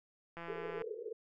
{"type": "click train", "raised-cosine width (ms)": 0.5, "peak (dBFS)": -31, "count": 77, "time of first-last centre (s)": [0.37, 0.82], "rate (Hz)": 169}
{"type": "band-pass noise", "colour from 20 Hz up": "pink", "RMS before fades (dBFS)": -43, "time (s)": [0.48, 1.13], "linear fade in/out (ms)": 5, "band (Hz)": [400, 480], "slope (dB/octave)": 96}
{"effects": []}